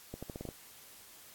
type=accelerating click train; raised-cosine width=2 ms; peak=-27 dBFS; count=7; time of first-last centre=0.14-0.489 s; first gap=86 ms; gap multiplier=0.84; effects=white hiss -55 dBFS RMS until 1.34 s + AAC 64 kbps